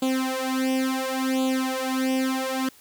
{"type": "tone with flanger", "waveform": "sawtooth", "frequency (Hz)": 261.6, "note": "C4", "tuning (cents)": 0, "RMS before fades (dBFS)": -25, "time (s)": [0.02, 2.69], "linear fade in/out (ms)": 5, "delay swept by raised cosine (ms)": [0.27, 3.47], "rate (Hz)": 0.71, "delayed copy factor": 0.9, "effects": ["white hiss -53 dBFS RMS until 2.8 s"]}